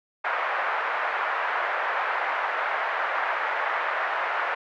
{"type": "band-pass noise", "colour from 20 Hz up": "white", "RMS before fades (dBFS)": -27, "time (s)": [0.24, 4.55], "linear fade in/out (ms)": 10, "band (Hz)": [600, 1800], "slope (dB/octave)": 24, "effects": []}